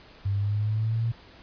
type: exponential sweep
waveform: sine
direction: up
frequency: 98 to 116.54 Hz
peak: -23 dBFS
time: 0.25-1.12 s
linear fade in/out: 10 ms
effects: pink hiss -51 dBFS RMS until 1.42 s + resampled to 11025 Hz